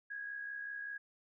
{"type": "tone with amplitude modulation", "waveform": "sine", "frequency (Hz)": 1651, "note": "G#6", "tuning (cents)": -11, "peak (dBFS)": -38, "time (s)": [0.1, 0.98], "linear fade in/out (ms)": 10, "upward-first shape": "sine", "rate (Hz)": 65.2, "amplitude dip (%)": 50, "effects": []}